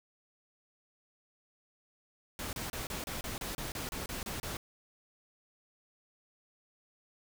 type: noise bursts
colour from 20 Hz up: pink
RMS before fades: -39 dBFS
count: 13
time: 2.39-4.57 s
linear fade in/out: 2 ms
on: 140 ms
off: 30 ms
effects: none